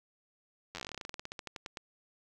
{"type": "slowing click train", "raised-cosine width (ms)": 0.2, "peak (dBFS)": -23, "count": 25, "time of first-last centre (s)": [0.75, 1.772], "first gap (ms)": 10, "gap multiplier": 1.11, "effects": []}